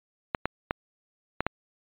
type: clicks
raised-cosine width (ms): 0.5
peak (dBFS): -10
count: 5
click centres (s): 0.348 / 0.456 / 0.709 / 1.406 / 1.466
effects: resampled to 8000 Hz